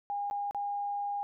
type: tone with dropouts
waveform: sine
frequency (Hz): 812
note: G#5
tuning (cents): -39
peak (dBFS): -31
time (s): 0.1-1.23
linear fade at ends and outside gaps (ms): 0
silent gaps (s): 0.3-0.31 / 0.51-0.547
effects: none